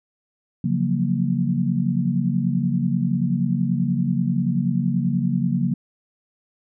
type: chord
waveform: sine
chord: Gb major seventh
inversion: second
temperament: equal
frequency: 138.59 / 174.61 / 185 / 233.1 Hz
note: Db3 / F3 / Gb3 / Bb3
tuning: 0 / 0 / 0 / 0 cents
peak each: -24 dBFS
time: 0.64-5.74 s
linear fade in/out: 5 ms
effects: none